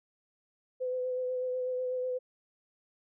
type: tone with vibrato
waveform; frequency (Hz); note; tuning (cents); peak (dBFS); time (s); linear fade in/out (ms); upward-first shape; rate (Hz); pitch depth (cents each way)
sine; 506; B4; +42; -30; 0.8-2.19; 20; sine; 8.1; 19
effects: none